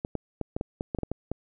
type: clicks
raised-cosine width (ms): 2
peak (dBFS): -16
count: 11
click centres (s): 0.049 / 0.153 / 0.413 / 0.565 / 0.611 / 0.809 / 0.948 / 0.987 / 1.033 / 1.116 / 1.316
effects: none